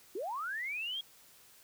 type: linear sweep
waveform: sine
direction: up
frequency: 329.6 to 3322 Hz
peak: -35 dBFS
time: 0.15-1.01 s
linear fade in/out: 5 ms
effects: white hiss -60 dBFS RMS until 1.63 s